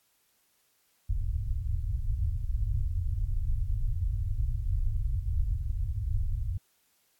pink low-pass noise, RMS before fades -29 dBFS, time 1.09-6.58 s, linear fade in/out 5 ms, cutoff 110 Hz, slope 48 dB/octave, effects white hiss -70 dBFS RMS until 7.19 s + AAC 64 kbps

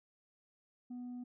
sine tone, 246.4 Hz, B3, 4 cents flat, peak -39 dBFS, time 0.9-1.24 s, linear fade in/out 10 ms, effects tanh soft clip ceiling -41 dBFS

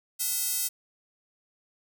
square tone with high-pass filter, 288.6 Hz, D4, 30 cents flat, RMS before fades -29 dBFS, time 0.19-0.69 s, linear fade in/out 20 ms, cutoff 8400 Hz, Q 0.83, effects none

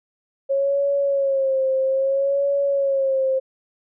sine tone with vibrato, 545 Hz, C#5, 29 cents flat, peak -17 dBFS, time 0.49-3.4 s, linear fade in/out 20 ms, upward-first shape sine, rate 0.61 Hz, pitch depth 54 cents each way, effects none

